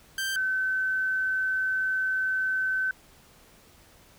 sawtooth / sine tone pair in turn, 1568 / 1527.8 Hz, G6 / G6, 0 / -45 cents, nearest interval unison, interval 45 cents, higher first, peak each -24 dBFS, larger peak neither, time 0.18-0.36 / 0.36-2.91 s, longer second, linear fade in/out 2 ms, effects pink hiss -56 dBFS RMS until 4.18 s

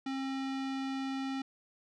square tone with low-pass filter, 268.3 Hz, C4, 44 cents sharp, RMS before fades -36 dBFS, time 0.06-1.42 s, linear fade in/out 5 ms, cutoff 4300 Hz, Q 1.1, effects none

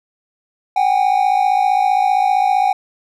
triangle tone pair together, 753 / 808.3 Hz, F#5 / G#5, +30 / -47 cents, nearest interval minor second, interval 123 cents, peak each -13 dBFS, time 0.76-2.73 s, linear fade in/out 5 ms, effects none

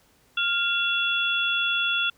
sine tone cluster, 1400 / 2722 / 3400 Hz, F6 / F7 / G#7, +4 / -45 / +40 cents, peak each -26 dBFS, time 0.37-2.1 s, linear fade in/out 5 ms, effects pink hiss -61 dBFS RMS until 2.17 s

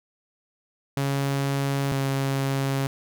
sawtooth tone pair in turn, 138.59 / 136.45 Hz, C#3 / C#3, 0 / -27 cents, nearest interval unison, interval 27 cents, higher first, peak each -19 dBFS, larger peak neither, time 0.97-1.92 / 1.92-2.87 s, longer neither, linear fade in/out 2 ms, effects none

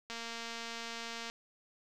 click train, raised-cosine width 0.2 ms, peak -25 dBFS, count 278, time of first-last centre 0.1-1.299 s, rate 231 Hz, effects none

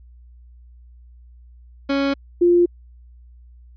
30% pulse / sine tone pair in turn, 277.2 / 349.3 Hz, C#4 / F4, 0 / 0 cents, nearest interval major third, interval 400 cents, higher second, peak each -15 / -11 dBFS, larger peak second, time 1.89-2.14 / 2.41-2.66 s, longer neither, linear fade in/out 10 ms, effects added 60 Hz sine -43 dBFS peak until 3.76 s + resampled to 11025 Hz

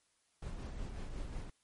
brown noise with tremolo, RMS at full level -40 dBFS, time 0.42-1.5 s, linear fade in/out 5 ms, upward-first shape sine, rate 5.5 Hz, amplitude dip 45%, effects white hiss -75 dBFS RMS until 1.63 s + MP3 48 kbps

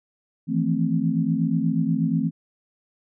sine tone cluster, 161.1 / 169.4 / 222.2 / 262.3 Hz, E3 / E3 / A3 / C4, -39 / +48 / +17 / +4 cents, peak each -25 dBFS, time 0.47-2.31 s, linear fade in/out 50 ms, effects none

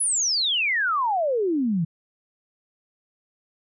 sine exponential sweep, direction down, 10670 to 155.2 Hz, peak -20 dBFS, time 0-1.85 s, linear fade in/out 10 ms, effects none

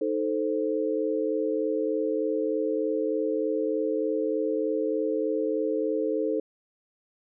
sine chord, A diminished, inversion second, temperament equal, 311.1 / 440 / 523.3 Hz, Eb4 / A4 / C5, 0 / 0 / 0 cents, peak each -29 / -27 / -30 dBFS, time 0.01-6.4 s, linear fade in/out 5 ms, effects none

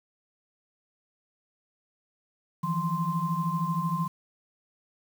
sine tone cluster, 160.6 / 173.6 / 1045 Hz, E3 / F3 / C6, -45 / -10 / -2 cents, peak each -30 dBFS, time 2.63-4.08 s, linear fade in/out 10 ms, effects 8-bit

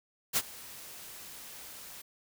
white noise with ADSR envelope, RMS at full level -26 dBFS, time 0.33-2.02 s, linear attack 38 ms, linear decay 47 ms, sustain -21 dB, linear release 8 ms, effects none

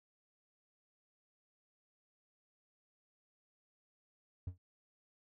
triangle tone with exponential decay, 90.4 Hz, F#2, 40 cents flat, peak -33 dBFS, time 4.47-4.58 s, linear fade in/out 5 ms, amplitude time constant 23 ms, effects none

